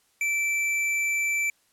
triangle tone with tanh clipping, 2330 Hz, D7, 14 cents flat, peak -25 dBFS, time 0.21-1.5 s, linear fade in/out 2 ms, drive 16 dB, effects white hiss -66 dBFS RMS until 1.72 s + low-pass 12000 Hz 12 dB/octave

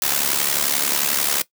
white noise with amplitude modulation, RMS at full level -17 dBFS, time 0.02-1.42 s, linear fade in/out 2 ms, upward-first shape sine, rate 71.3 Hz, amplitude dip 75%, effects noise-tail reverb RT60 0.1 s tail -18 dB re dry + high-pass 150 Hz 12 dB/octave

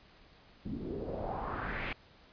pink noise with low-pass filter sweep, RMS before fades -38 dBFS, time 0.65-1.93 s, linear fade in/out 5 ms, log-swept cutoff 220 to 2600 Hz, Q 3.5, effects pink hiss -60 dBFS RMS until 2.32 s + resampled to 11025 Hz

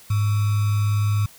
sine tone with sample-and-hold, 103.83 Hz, G#2, in tune, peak -17 dBFS, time 0.1-1.26 s, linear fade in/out 5 ms, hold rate 1225 Hz, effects white hiss -48 dBFS RMS until 1.38 s

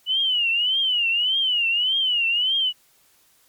sine tone with vibrato, 2946 Hz, F#7, 8 cents flat, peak -18 dBFS, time 0.06-2.73 s, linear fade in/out 50 ms, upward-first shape triangle, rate 1.7 Hz, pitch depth 170 cents each way, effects white hiss -59 dBFS RMS until 3.48 s + MP3 96 kbps

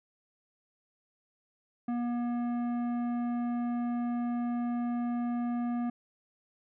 sine tone with tanh clipping, 240 Hz, B3, 49 cents flat, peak -31 dBFS, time 1.88-5.9 s, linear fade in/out 5 ms, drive 12 dB, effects none

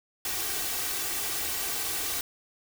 white noise with comb filter, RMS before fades -31 dBFS, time 0.25-2.21 s, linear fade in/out 2 ms, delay 2.6 ms, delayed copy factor +0.6, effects none

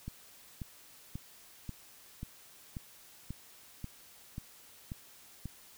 click train, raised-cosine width 5 ms, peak -27 dBFS, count 11, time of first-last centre 0.08-5.456 s, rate 1.86 Hz, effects white hiss -57 dBFS RMS until 5.77 s

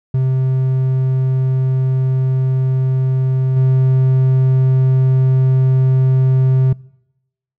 triangle tone with level steps, 130.81 Hz, C3, in tune, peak -10 / -7 dBFS, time 0.14-6.73 s, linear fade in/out 5 ms, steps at 3.56 s, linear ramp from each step 10 ms, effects noise-tail reverb RT60 0.9 s tail -24 dB re dry

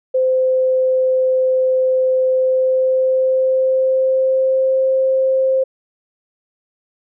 sine tone with pitch glide, 517 to 526.9 Hz, C5 to C5, -21 to +12 cents, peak -12 dBFS, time 0.14-5.64 s, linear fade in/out 10 ms, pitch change +33 cents, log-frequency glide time 2.3-4.86 s, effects none

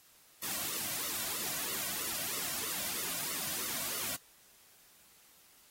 white noise with flanger, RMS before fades -37 dBFS, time 0.42-4.17 s, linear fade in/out 20 ms, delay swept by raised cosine 1.2 to 2.4 ms, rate 3.1 Hz, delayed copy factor -0.85, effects white hiss -62 dBFS RMS until 5.7 s + AAC 48 kbps

